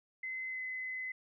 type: tone with pitch glide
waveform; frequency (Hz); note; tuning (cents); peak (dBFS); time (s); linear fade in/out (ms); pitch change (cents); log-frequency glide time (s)
sine; 2050 to 2032; C7 to B6; -36 to +49; -37; 0.23-1.12; 5; -15; 0.49-0.6
effects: none